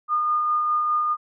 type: tone with tremolo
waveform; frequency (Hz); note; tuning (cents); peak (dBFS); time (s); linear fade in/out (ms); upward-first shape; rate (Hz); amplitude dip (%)
sine; 1219; D#6; -36; -18; 0.08-1.17; 50; sine; 4.9; 25
effects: none